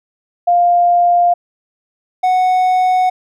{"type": "tone pair in turn", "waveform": ["sine", "triangle"], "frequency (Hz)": [701, 738.2], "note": ["F5", "F#5"], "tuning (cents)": [6, -4], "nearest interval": "minor second", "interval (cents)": 90, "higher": "second", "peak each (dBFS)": -8, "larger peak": "neither", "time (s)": [[0.47, 1.34], [2.23, 3.1]], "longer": "neither", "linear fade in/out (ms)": 10, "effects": []}